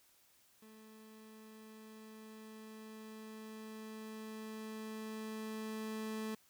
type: tone with level ramp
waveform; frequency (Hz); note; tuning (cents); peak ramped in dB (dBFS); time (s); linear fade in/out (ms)
30% pulse; 218.3; A3; -13; -54 to -36; 0.62-6.35; 5
effects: white hiss -69 dBFS RMS until 6.49 s